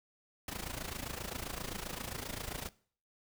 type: noise with amplitude modulation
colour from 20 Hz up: pink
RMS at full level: -38 dBFS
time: 0.48-2.69 s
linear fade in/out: 2 ms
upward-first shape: sine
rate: 27.6 Hz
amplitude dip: 80%
effects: noise-tail reverb RT60 0.5 s tail -21 dB re dry